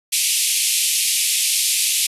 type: band-pass noise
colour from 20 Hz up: white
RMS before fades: -19 dBFS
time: 0.12-2.07 s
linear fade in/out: 10 ms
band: 2300 to 12000 Hz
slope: 48 dB/octave
effects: resampled to 32000 Hz